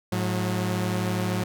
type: tone pair together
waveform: sawtooth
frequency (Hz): 107.1 / 181.27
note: A2 / F#3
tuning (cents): -46 / -35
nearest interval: major sixth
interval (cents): 911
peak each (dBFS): -23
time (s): 0.12-1.44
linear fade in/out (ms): 5
effects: none